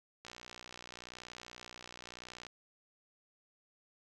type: click train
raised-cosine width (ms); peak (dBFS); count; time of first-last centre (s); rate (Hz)
0.2; -30; 136; 0.25-2.467; 60.9
effects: none